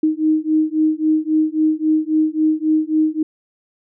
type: beating tone pair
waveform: sine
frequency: 310 / 313.7 Hz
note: D#4 / D#4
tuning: -6 / +14 cents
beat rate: 3.7 Hz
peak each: -17 dBFS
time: 0.03-3.23 s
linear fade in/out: 5 ms
effects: none